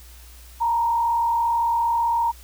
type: tone with frequency modulation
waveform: sine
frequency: 932.3 Hz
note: A#5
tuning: in tune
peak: -18 dBFS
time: 0.6-2.32 s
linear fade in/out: 20 ms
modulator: 42.1 Hz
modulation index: 0.54
effects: added 60 Hz sine -43 dBFS peak until 2.43 s + white hiss -49 dBFS RMS until 2.43 s